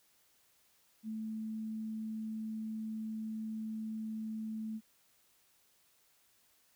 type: tone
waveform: sine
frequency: 219.2 Hz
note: A3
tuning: 6 cents flat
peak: -37 dBFS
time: 1.03-4.81 s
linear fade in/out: 50 ms
effects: white hiss -70 dBFS RMS until 6.75 s